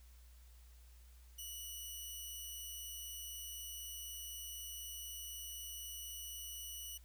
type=tone; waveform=10% pulse; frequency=2944 Hz; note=F#7; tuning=9 cents flat; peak=-37 dBFS; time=1.38-6.98 s; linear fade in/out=10 ms; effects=added 60 Hz sine -57 dBFS peak until 7.04 s + white hiss -69 dBFS RMS until 7.04 s